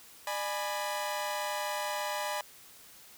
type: chord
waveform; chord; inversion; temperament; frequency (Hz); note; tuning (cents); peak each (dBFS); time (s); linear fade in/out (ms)
sawtooth; G# diminished; second; equal with one note detuned; 600 / 830.6 / 987.8; D5 / G#5 / B5; +37 / 0 / 0; -33; 0.27-2.41; 2
effects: white hiss -54 dBFS RMS until 3.17 s